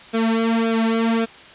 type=tone with flanger; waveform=sawtooth; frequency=226.7 Hz; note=A#3; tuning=48 cents flat; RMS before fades=-19 dBFS; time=0.13-1.26 s; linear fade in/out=20 ms; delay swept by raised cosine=1 to 3.3 ms; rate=1.8 Hz; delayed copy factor=-0.9; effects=white hiss -42 dBFS RMS until 1.54 s + resampled to 8000 Hz